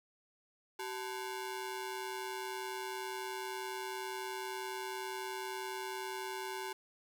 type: ring-modulated tone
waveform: sawtooth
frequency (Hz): 632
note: D#5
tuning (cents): +27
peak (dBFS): -32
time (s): 0.79-6.73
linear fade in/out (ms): 5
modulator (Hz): 251
effects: none